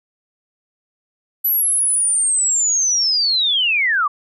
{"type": "linear sweep", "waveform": "sine", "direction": "down", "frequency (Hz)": [11980, 1106], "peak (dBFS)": -14, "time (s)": [1.44, 4.08], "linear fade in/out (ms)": 10, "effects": []}